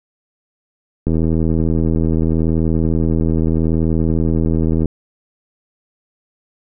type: click train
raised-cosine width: 3 ms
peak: -5 dBFS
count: 307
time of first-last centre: 1.07-4.857 s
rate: 80.8 Hz
effects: none